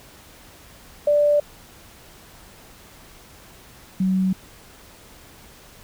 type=tone pair in turn; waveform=sine; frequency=587.3 / 188 Hz; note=D5 / F#3; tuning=0 / +28 cents; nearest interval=octave + minor sixth; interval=1972 cents; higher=first; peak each=-14 / -17 dBFS; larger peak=first; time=1.07-1.4 / 4-4.33 s; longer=neither; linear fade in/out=5 ms; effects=pink hiss -47 dBFS RMS until 5.83 s